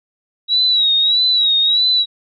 sine tone with vibrato, 3858 Hz, B7, 41 cents flat, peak -11 dBFS, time 0.48-2.06 s, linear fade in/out 50 ms, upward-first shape sine, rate 1.6 Hz, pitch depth 71 cents each way, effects none

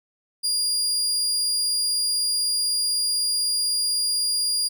30% pulse tone, 4828 Hz, D8, 47 cents sharp, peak -18 dBFS, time 0.43-4.69 s, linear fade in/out 20 ms, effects none

